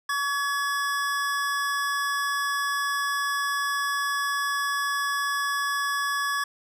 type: tone pair together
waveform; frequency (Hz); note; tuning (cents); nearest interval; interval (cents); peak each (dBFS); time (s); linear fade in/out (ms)
square; 1130.6 / 1694; C#6 / G#6; +34 / +34; perfect fifth; 700; -28; 0.09-6.44; 5
effects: low-pass 12000 Hz 12 dB/octave